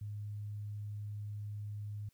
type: tone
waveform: sine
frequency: 104 Hz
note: G#2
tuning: 3 cents sharp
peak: -39 dBFS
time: 0.01-2.09 s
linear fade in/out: 5 ms
effects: white hiss -75 dBFS RMS until 2.13 s